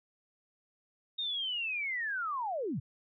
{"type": "linear sweep", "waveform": "sine", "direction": "down", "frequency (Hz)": [3729, 96.9], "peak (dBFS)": -32, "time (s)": [1.18, 2.8], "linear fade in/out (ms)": 10, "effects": []}